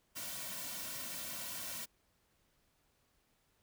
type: noise with comb filter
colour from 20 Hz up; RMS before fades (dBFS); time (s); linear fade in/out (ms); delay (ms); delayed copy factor
white; -43; 0.15-1.86; 20; 2.4; -0.75
effects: pink hiss -75 dBFS RMS until 3.62 s